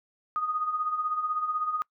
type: tone with tremolo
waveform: sine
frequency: 1241 Hz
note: D#6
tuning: 5 cents flat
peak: -24 dBFS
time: 0.36-1.82 s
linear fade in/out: 0 ms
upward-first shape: sine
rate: 16 Hz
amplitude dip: 60%
effects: noise-tail reverb RT60 0.1 s tail -25 dB re dry